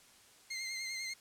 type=tone with vibrato; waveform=20% pulse; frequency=2100 Hz; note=C7; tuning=6 cents sharp; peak=-33 dBFS; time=0.5-1.14 s; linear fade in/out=10 ms; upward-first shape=triangle; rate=10 Hz; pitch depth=40 cents each way; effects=white hiss -61 dBFS RMS until 1.2 s + low-pass 10000 Hz 12 dB/octave